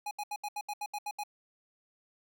square tone bursts, 830.6 Hz, G#5, in tune, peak -35 dBFS, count 10, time 0.06-1.236 s, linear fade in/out 5 ms, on 51 ms, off 74 ms, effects none

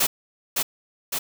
white noise with echo, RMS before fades -20 dBFS, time 0-0.07 s, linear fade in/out 10 ms, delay 560 ms, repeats 2, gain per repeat -3 dB, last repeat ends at 1.19 s, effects none

